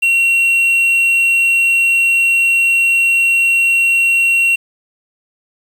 triangle tone with quantisation, 2736 Hz, F7, 36 cents flat, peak -8 dBFS, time 0.02-4.56 s, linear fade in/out 10 ms, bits 6, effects none

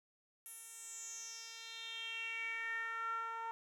10% pulse tone with band-pass filter sweep, 455.4 Hz, A#4, 40 cents flat, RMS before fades -44 dBFS, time 0.46-3.51 s, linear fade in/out 0 ms, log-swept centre 11000 to 1000 Hz, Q 5.5, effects none

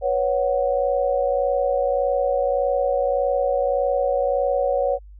sine chord, B suspended second, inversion none, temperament just, 493.9 / 555.6 / 740.8 Hz, B4 / C#5 / F#5, 0 / +4 / +2 cents, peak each -24 / -20 / -25 dBFS, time 0.01-4.99 s, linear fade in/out 50 ms, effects added 50 Hz sine -40 dBFS peak until 5.19 s

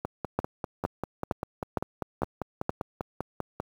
two click trains, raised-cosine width 1 ms, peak -16 / -11 dBFS, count 19 / 6, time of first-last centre 0.05-3.6 / 0.39-2.694 s, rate 5.07 / 2.17 Hz, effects high-pass 60 Hz 12 dB/octave + 8-bit

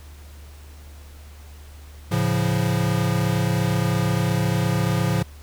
square chord, A augmented, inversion none, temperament equal with one note detuned, 110 / 138.59 / 173.01 Hz, A2 / C#3 / E#3, 0 / 0 / -16 cents, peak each -24 / -25 / -24 dBFS, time 2.11-5.23 s, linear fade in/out 10 ms, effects added 73 Hz sine -40 dBFS peak until 5.42 s + pink hiss -50 dBFS RMS until 5.42 s

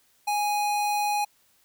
square tone, 829 Hz, G#5, 3 cents flat, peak -24 dBFS, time 0.27-1.25 s, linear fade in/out 10 ms, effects white hiss -64 dBFS RMS until 1.64 s

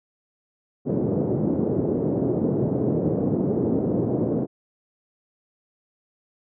white band-pass noise, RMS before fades -23 dBFS, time 0.85-4.47 s, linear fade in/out 50 ms, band 110 to 440 Hz, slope 24 dB/octave, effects none

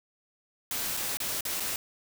white noise with dropouts, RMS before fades -32 dBFS, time 0.71-1.76 s, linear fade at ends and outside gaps 1 ms, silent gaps 0.968-0.971 / 1.171-1.202 / 1.408-1.452 / 1.599-1.604 s, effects none

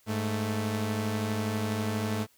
sawtooth tone pair together, 103.83 / 220 Hz, G#2 / A3, 0 / 0 cents, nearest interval octave + minor second, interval 1300 cents, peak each -27 dBFS, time 0.06-2.27 s, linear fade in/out 50 ms, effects white hiss -64 dBFS RMS until 2.37 s

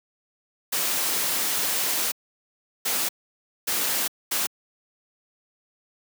white noise bursts at uneven times, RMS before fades -25 dBFS, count 4, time 0.72-2.12 / 2.85-3.09 / 3.67-4.08 / 4.31-4.47 s, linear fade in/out 10 ms, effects high-pass 200 Hz 12 dB/octave

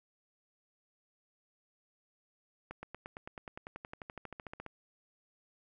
accelerating click train, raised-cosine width 0.5 ms, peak -28 dBFS, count 23, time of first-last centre 2.71-4.663 s, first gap 120 ms, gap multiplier 0.97, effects none

